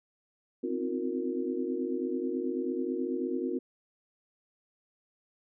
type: tone cluster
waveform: sine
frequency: 255.2 / 264.4 / 318.5 / 358.7 / 464.4 Hz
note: C4 / C4 / D#4 / F4 / A#4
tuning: -43 / +18 / +41 / +46 / -7 cents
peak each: -38 / -35 / -38 / -33 / -38 dBFS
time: 0.63-3.59 s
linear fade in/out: 10 ms
effects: none